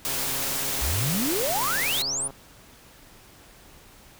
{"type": "noise", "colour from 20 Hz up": "white", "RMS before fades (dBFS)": -28, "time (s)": [0.05, 2.02], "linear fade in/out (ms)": 0}
{"type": "click train", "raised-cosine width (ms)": 1, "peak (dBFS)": -27, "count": 305, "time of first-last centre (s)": [0.07, 2.305], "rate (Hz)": 136}
{"type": "exponential sweep", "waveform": "sine", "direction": "up", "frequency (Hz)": [56.6, 10220], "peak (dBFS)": -25, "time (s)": [0.81, 2.28], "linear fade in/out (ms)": 10}
{"effects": ["pink hiss -51 dBFS RMS until 4.19 s"]}